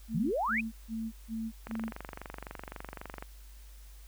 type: tone bursts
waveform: sine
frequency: 223.4 Hz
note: A3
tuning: 27 cents sharp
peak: -33 dBFS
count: 5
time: 0.08-1.92 s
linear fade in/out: 50 ms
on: 240 ms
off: 160 ms
type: exponential sweep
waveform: sine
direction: up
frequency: 138.59 to 2637 Hz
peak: -28 dBFS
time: 0.14-0.61 s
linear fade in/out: 10 ms
type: click train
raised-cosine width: 0.5 ms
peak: -25 dBFS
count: 38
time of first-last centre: 1.67-3.225 s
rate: 23.8 Hz
effects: added 50 Hz sine -48 dBFS peak until 4.07 s + white hiss -60 dBFS RMS until 4.07 s